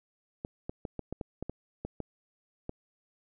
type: clicks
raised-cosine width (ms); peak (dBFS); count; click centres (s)
2; -22; 11; 0.449 / 0.695 / 0.852 / 0.993 / 1.126 / 1.212 / 1.426 / 1.496 / 1.85 / 2.003 / 2.694
effects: none